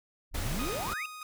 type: tone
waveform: triangle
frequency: 27.5 Hz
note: A0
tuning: in tune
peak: -32 dBFS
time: 0.31-0.74 s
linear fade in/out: 50 ms
type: exponential sweep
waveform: sine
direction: up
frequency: 58.7 to 2769 Hz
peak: -34 dBFS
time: 0.34-1.06 s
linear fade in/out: 5 ms
type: noise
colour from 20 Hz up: pink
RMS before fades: -37 dBFS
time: 0.34-0.94 s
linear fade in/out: 10 ms
type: tone with tremolo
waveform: sawtooth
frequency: 1244.5 Hz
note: D#6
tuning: in tune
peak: -34 dBFS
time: 0.59-1.23 s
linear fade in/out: 2 ms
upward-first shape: square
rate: 3.2 Hz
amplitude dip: 40%
effects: none